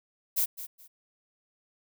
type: noise with echo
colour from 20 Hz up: violet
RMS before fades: -26 dBFS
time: 0.36-0.46 s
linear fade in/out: 20 ms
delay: 210 ms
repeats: 2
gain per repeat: -13 dB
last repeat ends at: 0.88 s
effects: none